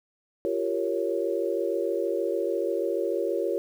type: chord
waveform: sine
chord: G half-diminished seventh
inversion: third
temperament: equal with one note detuned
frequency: 345.6 / 392 / 466.2 / 554.4 Hz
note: F4 / G4 / Bb4 / Db5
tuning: -18 / 0 / 0 / 0 cents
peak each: -30 dBFS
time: 0.45-3.58 s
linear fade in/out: 0 ms
effects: 9-bit